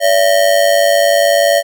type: ring-modulated tone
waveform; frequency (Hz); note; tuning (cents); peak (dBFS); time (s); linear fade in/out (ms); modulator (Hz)
square; 622.3; D#5; 0; -6; 0-1.63; 50; 50.1
effects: none